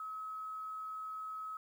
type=tone with quantisation; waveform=sine; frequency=1282 Hz; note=E6; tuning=49 cents flat; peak=-40 dBFS; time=0-1.57 s; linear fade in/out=2 ms; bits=11; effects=none